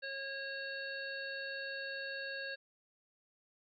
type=harmonic tone with a mistuned harmonic; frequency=545 Hz; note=C#5; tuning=29 cents flat; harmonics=1 / 3 / 5 / 7 / 8; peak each=-46 / -41 / -50 / -52 / -49 dBFS; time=0.02-2.56 s; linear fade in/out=20 ms; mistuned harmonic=8; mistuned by=+23 cents; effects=none